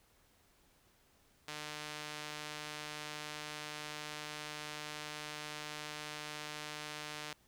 sawtooth tone with band-pass filter, 150.6 Hz, D3, 44 cents sharp, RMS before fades -45 dBFS, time 1.48-7.33 s, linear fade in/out 0 ms, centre 3700 Hz, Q 0.59, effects pink hiss -69 dBFS RMS until 7.47 s

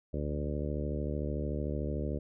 harmonic tone with a mistuned harmonic, 73.42 Hz, D2, in tune, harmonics 1 / 2 / 3 / 4 / 5 / 6 / 7 / 8, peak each -35 / -38 / -40 / -41 / -42 / -43 / -43 / -44 dBFS, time 0.13-2.19 s, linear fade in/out 10 ms, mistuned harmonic 1, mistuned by -46 cents, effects none

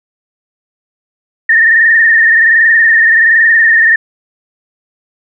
sine tone with frequency modulation, 1817 Hz, A#6, 45 cents flat, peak -4 dBFS, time 1.49-3.96 s, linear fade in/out 5 ms, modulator 21.3 Hz, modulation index 2.9, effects none

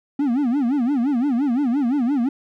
triangle tone with vibrato, 261.6 Hz, C4, in tune, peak -15 dBFS, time 0.19-2.29 s, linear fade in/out 5 ms, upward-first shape sine, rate 5.8 Hz, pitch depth 220 cents each way, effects none

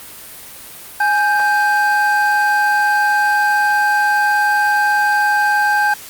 triangle tone pair together, 831.7 / 1570 Hz, G#5 / G6, +2 / +2 cents, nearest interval major seventh, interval 1100 cents, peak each -13 dBFS, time 1-5.94 s, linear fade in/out 5 ms, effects white hiss -35 dBFS RMS until 6.09 s + Opus 32 kbps

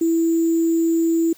sine tone with sample-and-hold, 330 Hz, E4, 2 cents sharp, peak -15 dBFS, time 0.01-1.33 s, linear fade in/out 5 ms, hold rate 7350 Hz, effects white hiss -50 dBFS RMS until 1.37 s

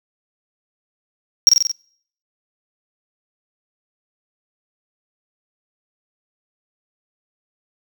triangle tone with echo, 5600 Hz, F8, 4 cents sharp, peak -3 dBFS, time 1.47-1.49 s, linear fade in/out 0 ms, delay 45 ms, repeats 5, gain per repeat -3 dB, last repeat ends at 1.715 s, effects noise-tail reverb RT60 0.6 s tail -26 dB re dry

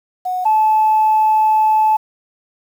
sine tone pair in turn, 734 / 867 Hz, F#5 / A5, -14 / -26 cents, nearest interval minor third, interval 288 cents, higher second, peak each -17 / -9 dBFS, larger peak second, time 0.25-0.45 / 0.45-1.97 s, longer second, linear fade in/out 10 ms, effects tanh soft clip ceiling -6 dBFS + 7-bit

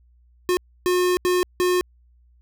square tone bursts at uneven times, 360 Hz, F#4, 47 cents flat, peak -18 dBFS, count 4, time 0.49-0.57 / 0.86-1.17 / 1.25-1.43 / 1.6-1.81 s, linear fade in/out 0 ms, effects added 60 Hz sine -53 dBFS peak until 2.41 s

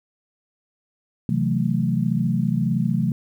sine chord, F# half-diminished seventh, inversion second, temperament equal with one note detuned, 130.81 / 163.3 / 185 / 220 Hz, C3 / E3 / F#3 / A3, 0 / -16 / 0 / 0 cents, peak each -24 dBFS, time 1.29-3.12 s, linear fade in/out 2 ms, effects 9-bit

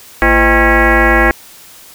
sine tone with frequency modulation, 798 Hz, G5, 31 cents sharp, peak -6 dBFS, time 0.22-1.31 s, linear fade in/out 0 ms, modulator 284 Hz, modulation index 4.6, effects white hiss -38 dBFS RMS until 1.94 s

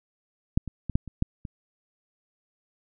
clicks, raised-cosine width 5 ms, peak -8 / -22 / -18 / -9 / -26 / -10 / -23 dBFS, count 7, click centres 0.575 / 0.677 / 0.897 / 0.955 / 1.077 / 1.224 / 1.452 s, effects none

